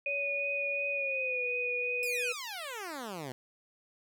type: tone with vibrato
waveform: sine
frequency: 2475 Hz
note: D#7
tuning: 10 cents flat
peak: -31 dBFS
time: 0.06-2.32 s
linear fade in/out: 2 ms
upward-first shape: triangle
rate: 2.8 Hz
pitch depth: 17 cents each way
type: tone with pitch glide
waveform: sine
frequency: 563 to 490.1 Hz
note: C#5 to B4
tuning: +27 to -13 cents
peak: -36 dBFS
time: 0.06-2.33 s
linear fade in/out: 10 ms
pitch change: -240 cents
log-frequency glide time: 0.95-1.47 s
type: exponential sweep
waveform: 10% pulse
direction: down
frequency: 2649 to 120.9 Hz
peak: -30 dBFS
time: 2.03-3.32 s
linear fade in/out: 0 ms
effects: none